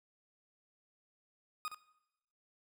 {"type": "tone with echo", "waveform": "40% pulse", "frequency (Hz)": 1242, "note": "D#6", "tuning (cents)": -3, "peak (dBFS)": -36, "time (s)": [1.65, 1.68], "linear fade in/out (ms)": 0, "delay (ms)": 65, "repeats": 1, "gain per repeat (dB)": -8, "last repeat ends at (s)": 1.745, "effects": ["noise-tail reverb RT60 0.9 s tail -19 dB re dry"]}